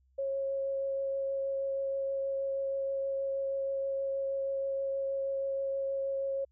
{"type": "tone with vibrato", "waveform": "sine", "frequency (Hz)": 545, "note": "C#5", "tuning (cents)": -29, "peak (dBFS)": -30, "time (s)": [0.18, 6.45], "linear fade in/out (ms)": 10, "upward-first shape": "triangle", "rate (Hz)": 6.3, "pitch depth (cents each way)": 9, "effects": ["added 65 Hz sine -65 dBFS peak until 6.51 s"]}